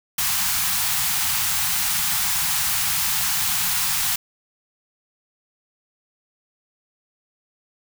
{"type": "band-stop noise", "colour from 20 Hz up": "white", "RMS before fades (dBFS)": -22, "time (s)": [0.18, 4.16], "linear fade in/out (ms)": 5, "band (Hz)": [210, 730], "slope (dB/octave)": 96, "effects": []}